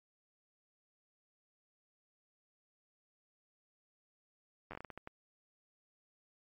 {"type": "slowing click train", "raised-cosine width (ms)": 0.5, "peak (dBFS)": -30, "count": 10, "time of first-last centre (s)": [4.71, 5.074], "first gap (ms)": 10, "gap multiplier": 1.33, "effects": ["MP3 48 kbps"]}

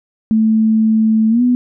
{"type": "tone with pitch glide", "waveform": "sine", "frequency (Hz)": [220, 246.9], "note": ["A3", "B3"], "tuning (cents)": [0, 0], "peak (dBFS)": -9, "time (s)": [0.31, 1.55], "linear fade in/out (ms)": 0, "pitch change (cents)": 200, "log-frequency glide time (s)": [1.29, 1.42], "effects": []}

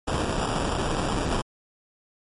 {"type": "noise with sample-and-hold", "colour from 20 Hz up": "pink", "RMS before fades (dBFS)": -26, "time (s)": [0.07, 1.42], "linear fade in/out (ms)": 10, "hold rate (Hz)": 2100, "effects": ["MP3 48 kbps"]}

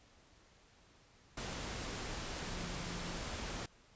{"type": "tone in noise", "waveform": "sine", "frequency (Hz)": 174.3, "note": "F3", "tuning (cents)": -3, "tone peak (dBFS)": -47, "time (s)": [2.42, 3.15], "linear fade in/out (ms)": 5, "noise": "pink", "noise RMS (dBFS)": -42, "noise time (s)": [1.37, 3.66], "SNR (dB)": -8, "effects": ["pink hiss -65 dBFS RMS until 3.95 s", "resampled to 16000 Hz"]}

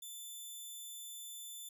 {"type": "tone", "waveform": "10% pulse", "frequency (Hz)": 3520, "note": "A7", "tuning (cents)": 0, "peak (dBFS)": -38, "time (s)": [0.02, 1.69], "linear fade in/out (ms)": 5, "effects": []}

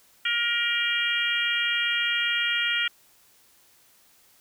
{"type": "harmonic tone with a mistuned harmonic", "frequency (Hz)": 472.5, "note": "A#4", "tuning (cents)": 23, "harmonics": [3, 4, 5, 6, 7], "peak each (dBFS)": [-29, -29, -29, -29, -29], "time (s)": [0.25, 2.88], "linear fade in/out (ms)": 5, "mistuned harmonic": 7, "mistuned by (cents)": -42, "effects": ["white hiss -59 dBFS RMS until 4.4 s"]}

